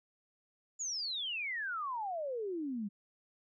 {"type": "exponential sweep", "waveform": "sine", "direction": "down", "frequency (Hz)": [7040, 194.1], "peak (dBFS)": -35, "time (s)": [0.79, 2.89], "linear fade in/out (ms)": 20, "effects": []}